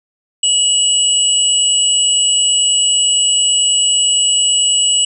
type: tone pair together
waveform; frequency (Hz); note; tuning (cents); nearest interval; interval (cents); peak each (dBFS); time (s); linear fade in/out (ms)
sine; 2931 / 7918; F#7 / B8; -17 / +3; octave + perfect fourth; 1720; -13; 0.43-5.05; 5
effects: none